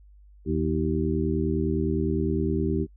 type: harmonic tone with a mistuned harmonic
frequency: 80 Hz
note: D#2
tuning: 49 cents sharp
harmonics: 1 / 2 / 3 / 4 / 5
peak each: -29 / -29 / -29 / -29 / -29 dBFS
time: 0.45-2.87 s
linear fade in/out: 50 ms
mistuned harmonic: 5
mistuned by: -45 cents
effects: noise-tail reverb RT60 0.1 s tail -24 dB re dry + added 50 Hz sine -49 dBFS peak until 2.96 s